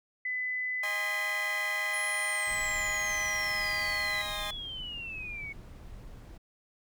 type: tone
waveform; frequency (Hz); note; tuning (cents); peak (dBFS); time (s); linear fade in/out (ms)
sine; 2007; B6; +27; -30; 0.25-4.22; 5
type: chord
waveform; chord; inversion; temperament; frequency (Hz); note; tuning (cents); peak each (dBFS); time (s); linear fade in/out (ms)
15% pulse; Ab major; second; equal with one note detuned; 622.3 / 816.8 / 1046.5; Eb5 / Ab5 / C6; 0 / -29 / 0; -33; 0.83-4.51; 5
type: exponential sweep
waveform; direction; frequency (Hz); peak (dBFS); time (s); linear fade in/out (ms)
sine; down; 10548 to 2200; -37; 1.93-5.53; 10
type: noise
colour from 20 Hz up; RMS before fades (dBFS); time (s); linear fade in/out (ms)
brown; -46; 2.47-6.38; 10
effects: none